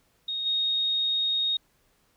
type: tone with level steps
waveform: sine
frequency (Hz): 3729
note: A#7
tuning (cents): 0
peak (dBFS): -28 / -23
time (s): 0.28-1.57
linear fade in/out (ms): 5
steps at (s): 0.45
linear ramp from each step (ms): 20
effects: pink hiss -67 dBFS RMS until 2.16 s